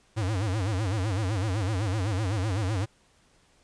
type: tone with vibrato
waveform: square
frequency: 100.6 Hz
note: G2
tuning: 45 cents sharp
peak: -26 dBFS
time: 0.16-2.86 s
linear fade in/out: 20 ms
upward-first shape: sine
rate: 7.9 Hz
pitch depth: 200 cents each way
effects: pink hiss -63 dBFS RMS until 3.63 s + resampled to 22050 Hz